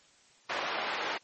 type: band-pass noise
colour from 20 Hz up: pink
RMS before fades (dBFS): -34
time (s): 0.49-1.18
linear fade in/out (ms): 10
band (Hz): 630 to 2900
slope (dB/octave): 12
effects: white hiss -62 dBFS RMS until 1.23 s + MP3 32 kbps